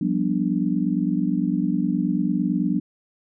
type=chord; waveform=sine; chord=G dominant seventh; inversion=third; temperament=just; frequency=176.4 / 196 / 245 / 294 Hz; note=F3 / G3 / B3 / D4; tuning=+18 / 0 / -14 / +2 cents; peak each=-25 dBFS; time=0.01-2.8 s; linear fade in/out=5 ms; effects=none